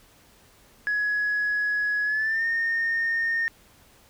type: tone with pitch glide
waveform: sine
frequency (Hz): 1680 to 1832.1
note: G#6 to A#6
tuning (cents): +19 to -30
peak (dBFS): -21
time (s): 0.87-3.48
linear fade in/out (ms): 0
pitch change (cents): +151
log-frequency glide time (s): 2.04-2.46
effects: tanh soft clip ceiling -19 dBFS + pink hiss -56 dBFS RMS until 4.09 s